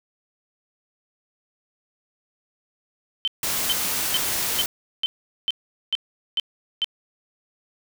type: tone bursts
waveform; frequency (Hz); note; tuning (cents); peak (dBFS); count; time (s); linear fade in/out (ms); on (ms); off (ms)
sine; 3083; G7; -29; -19; 9; 3.25-6.844; 0; 26; 420
type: noise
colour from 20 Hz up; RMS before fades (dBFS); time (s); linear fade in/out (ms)
white; -25; 3.43-4.66; 2
effects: none